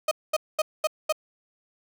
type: tone bursts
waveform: 35% pulse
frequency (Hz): 622.3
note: D#5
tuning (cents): 0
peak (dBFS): -19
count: 5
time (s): 0.08-1.125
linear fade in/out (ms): 5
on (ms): 33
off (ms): 220
effects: none